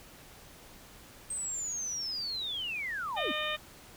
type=linear sweep; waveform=sine; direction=down; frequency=8372 to 213 Hz; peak=-33 dBFS; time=1.3-3.32 s; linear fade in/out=5 ms
type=harmonic tone; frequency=609 Hz; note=D#5; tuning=37 cents flat; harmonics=1 / 2 / 3 / 4 / 5 / 6; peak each=-38 / -38 / -38 / -38 / -38 / -38 dBFS; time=3.16-3.57 s; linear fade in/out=20 ms
effects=pink hiss -53 dBFS RMS until 3.96 s